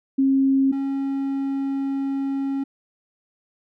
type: tone pair in turn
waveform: sine / triangle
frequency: 270 / 273.5 Hz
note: C#4 / C#4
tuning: -45 / -23 cents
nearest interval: unison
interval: 22 cents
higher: second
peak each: -15 / -20 dBFS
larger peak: first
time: 0.18-0.72 / 0.72-2.64 s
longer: second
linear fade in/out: 10 ms
effects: none